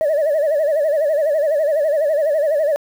sine tone with vibrato, 603 Hz, D5, 46 cents sharp, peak -12 dBFS, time 0.01-2.76 s, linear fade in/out 0 ms, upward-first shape sine, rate 12 Hz, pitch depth 120 cents each way, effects tanh soft clip ceiling -12 dBFS + 7-bit

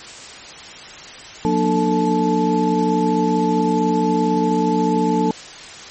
sine tone cluster, 179.5 / 235.3 / 299.9 / 444.8 / 868 Hz, F3 / A#3 / D4 / A4 / A5, +48 / +16 / +36 / +19 / -24 cents, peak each -21 dBFS, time 1.45-5.31 s, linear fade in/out 0 ms, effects white hiss -36 dBFS RMS until 5.9 s + MP3 32 kbps

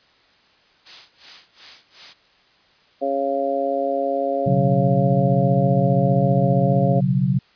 blue noise with tremolo, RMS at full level -32 dBFS, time 0.85-2.14 s, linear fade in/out 20 ms, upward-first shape sine, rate 2.7 Hz, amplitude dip 100%
harmonic tone, 138 Hz, C#3, 7 cents flat, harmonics 2 / 3 / 4 / 5, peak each -28 / -28 / -22 / -24 dBFS, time 3.01-7.01 s, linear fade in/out 20 ms
sine chord, B suspended second, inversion none, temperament equal, 123.47 / 138.59 / 185 Hz, B2 / C#3 / F#3, 0 / 0 / 0 cents, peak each -23 / -19 / -20 dBFS, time 4.46-7.39 s, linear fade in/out 10 ms
effects white hiss -56 dBFS RMS until 7.55 s + resampled to 11025 Hz

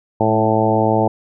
harmonic tone with a mistuned harmonic, 110 Hz, A2, in tune, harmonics 1 / 2 / 3 / 4 / 5 / 6 / 7 / 8, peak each -21 / -21 / -21 / -21 / -21 / -21 / -21 / -21 dBFS, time 0.2-1.08 s, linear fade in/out 5 ms, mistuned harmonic 2, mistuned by -23 cents, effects none

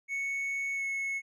triangle tone with pitch glide, 2214 to 2192 Hz, C#7 to C#7, -3 to -20 cents, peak -29 dBFS, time 0.08-1.22 s, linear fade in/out 50 ms, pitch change -17 cents, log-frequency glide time 0.74-0.84 s, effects resampled to 24000 Hz

